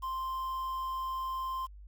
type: tone with quantisation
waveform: triangle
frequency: 1046.5 Hz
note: C6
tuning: in tune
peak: -31 dBFS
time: 0.02-1.67 s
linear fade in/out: 20 ms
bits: 9
effects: added 50 Hz sine -47 dBFS peak until 1.87 s